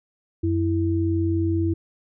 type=tone pair together; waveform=sine; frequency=91.48 / 329.6 Hz; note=F#2 / E4; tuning=-19 / 0 cents; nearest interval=octave + minor seventh; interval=2219 cents; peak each=-22 dBFS; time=0.43-1.74 s; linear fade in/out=10 ms; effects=none